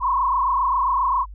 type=tone with frequency modulation; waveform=sine; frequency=1038 Hz; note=C6; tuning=14 cents flat; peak=-17 dBFS; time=0-1.26 s; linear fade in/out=50 ms; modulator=27.5 Hz; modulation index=2.5; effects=added 50 Hz sine -35 dBFS peak until 1.34 s